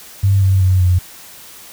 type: tone with pitch steps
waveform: sine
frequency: 98.3 / 95.56 / 92.89 / 90.3 Hz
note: G2 / G2 / F#2 / F#2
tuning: +5 / -44 / +7 / -42 cents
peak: -9 dBFS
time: 0.23-0.99 s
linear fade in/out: 10 ms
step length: 190 ms
effects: white hiss -38 dBFS RMS until 1.72 s